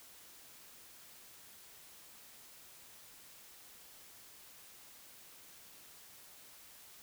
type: silence
effects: white hiss -57 dBFS RMS until 7.02 s